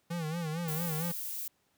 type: tone with vibrato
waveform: square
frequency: 163.3 Hz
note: E3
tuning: 16 cents flat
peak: -33 dBFS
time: 0.1-1.12 s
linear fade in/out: 10 ms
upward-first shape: sine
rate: 4.4 Hz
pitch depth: 110 cents each way
type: noise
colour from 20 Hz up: violet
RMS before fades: -38 dBFS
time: 0.68-1.48 s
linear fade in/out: 5 ms
effects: pink hiss -73 dBFS RMS until 1.77 s + high-pass 100 Hz 12 dB/octave